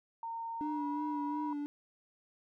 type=tone with pitch glide; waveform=sine; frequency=917 to 967 Hz; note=A#5 to B5; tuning=-29 to -37 cents; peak=-37 dBFS; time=0.23-1.53 s; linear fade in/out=2 ms; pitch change=+92 cents; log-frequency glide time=0.57-0.85 s
type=tone with vibrato; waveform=triangle; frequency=295.4 Hz; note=D4; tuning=10 cents sharp; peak=-33 dBFS; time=0.61-1.66 s; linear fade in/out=0 ms; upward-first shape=sine; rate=2.8 Hz; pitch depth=33 cents each way
effects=none